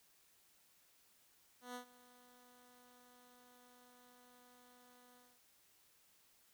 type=tone with ADSR envelope; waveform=10% pulse; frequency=246.9 Hz; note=B3; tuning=in tune; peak=-36 dBFS; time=1.61-5.41 s; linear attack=140 ms; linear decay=98 ms; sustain=-20 dB; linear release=240 ms; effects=white hiss -71 dBFS RMS until 6.53 s